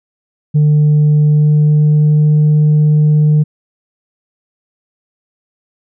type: tone with pitch glide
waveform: sine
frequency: 150 to 151.39 Hz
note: D3 to D#3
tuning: +37 to -47 cents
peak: -4 dBFS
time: 0.54-3.44 s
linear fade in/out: 20 ms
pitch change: +16 cents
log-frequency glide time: 1.28-2.36 s
effects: tanh soft clip ceiling -5 dBFS